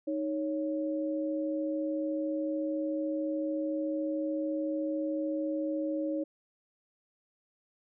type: tone pair together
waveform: sine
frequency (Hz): 311.1 / 555.2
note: D#4 / C#5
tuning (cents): 0 / +3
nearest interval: minor seventh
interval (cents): 1003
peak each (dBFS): -31 / -34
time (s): 0.07-6.24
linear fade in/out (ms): 10
effects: none